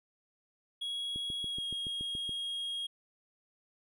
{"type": "tone with pitch glide", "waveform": "triangle", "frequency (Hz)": [3322, 3271], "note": ["G#7", "G#7"], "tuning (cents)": [0, -27], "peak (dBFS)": -33, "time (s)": [0.81, 2.87], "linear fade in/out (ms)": 10, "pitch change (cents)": -27, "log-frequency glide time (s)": [1.46, 1.65]}
{"type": "click train", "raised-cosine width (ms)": 3, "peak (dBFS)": -32, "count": 9, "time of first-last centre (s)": [1.16, 2.293], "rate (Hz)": 7.06}
{"effects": []}